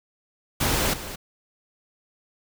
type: noise with echo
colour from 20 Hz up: pink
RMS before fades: -23 dBFS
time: 0.6-0.94 s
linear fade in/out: 10 ms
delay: 220 ms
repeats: 1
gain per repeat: -12 dB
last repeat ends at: 1.16 s
effects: none